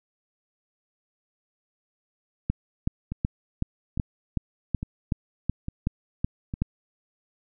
two click trains, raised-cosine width 5 ms, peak -11 / -18 dBFS, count 12 / 5, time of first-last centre 2.5-6.62 / 3.12-6.539 s, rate 2.67 / 1.17 Hz, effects none

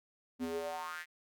square tone with high-pass filter sweep, 82.6 Hz, E2, 4 cents sharp, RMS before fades -39 dBFS, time 0.39-1.06 s, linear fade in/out 50 ms, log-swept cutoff 240 to 2000 Hz, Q 5.3, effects none

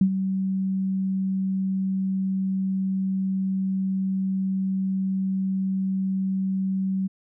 sine tone with ADSR envelope, 190.9 Hz, G3, 46 cents flat, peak -13 dBFS, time 0.01-7.08 s, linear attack 4 ms, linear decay 74 ms, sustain -9 dB, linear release 18 ms, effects none

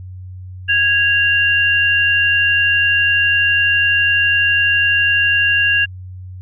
sine tone pair together, 1652 / 2780 Hz, G#6 / F7, -10 / -9 cents, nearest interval major sixth, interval 901 cents, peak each -14 dBFS, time 0.68-5.86 s, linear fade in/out 20 ms, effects added 92 Hz sine -29 dBFS peak until 6.41 s

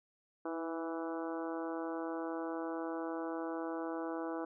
harmonic tone with a mistuned harmonic, 164.81 Hz, E3, in tune, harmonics 2 / 3 / 4 / 5 / 6 / 7 / 8 / 9, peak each -39 / -43 / -45 / -47 / -49 / -50 / -51 / -52 dBFS, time 0.45-4.45 s, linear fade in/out 5 ms, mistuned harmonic 2, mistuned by -20 cents, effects none

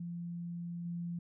sine tone with level steps, 172 Hz, F3, 26 cents flat, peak -38 / -36 dBFS, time 0-1.19 s, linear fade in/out 5 ms, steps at 0.85 s, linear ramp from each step 5 ms, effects none

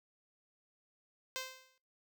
5% pulse tone with exponential decay, 519 Hz, C5, 14 cents flat, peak -24 dBFS, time 1.36-1.78 s, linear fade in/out 0 ms, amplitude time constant 91 ms, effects noise-tail reverb RT60 0.3 s tail -21 dB re dry

